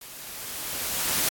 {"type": "noise with level ramp", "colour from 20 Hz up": "white", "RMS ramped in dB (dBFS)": [-43, -23], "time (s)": [0.01, 1.29], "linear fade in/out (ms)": 5, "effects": ["AAC 64 kbps"]}